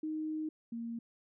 sine tone pair in turn, 311.1 / 232 Hz, D#4 / A#3, 0 / -8 cents, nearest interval perfect fourth, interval 508 cents, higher first, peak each -34 / -37 dBFS, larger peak first, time 0.03-0.49 / 0.72-0.99 s, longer first, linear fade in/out 5 ms, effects none

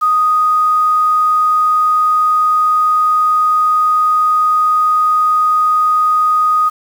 sine tone with quantisation, 1244.5 Hz, D#6, in tune, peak -9 dBFS, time 0.01-6.7 s, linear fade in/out 20 ms, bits 6, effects none

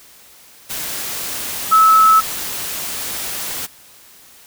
sine tone in noise, 1301 Hz, E6, 23 cents flat, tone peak -7 dBFS, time 1.71-2.21 s, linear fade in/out 20 ms, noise white, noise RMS -25 dBFS, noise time 0.69-3.67 s, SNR +15 dB, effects white hiss -45 dBFS RMS until 4.46 s

